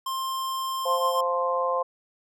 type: tone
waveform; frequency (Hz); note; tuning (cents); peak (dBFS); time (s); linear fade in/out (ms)
square; 1055; C6; +14; -28; 0.06-1.21; 5
type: harmonic tone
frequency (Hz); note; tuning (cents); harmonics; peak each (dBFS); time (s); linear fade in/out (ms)
174.61; F3; 0; 3 / 4 / 5 / 6; -26 / -32 / -34 / -26; 0.85-1.83; 10
effects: none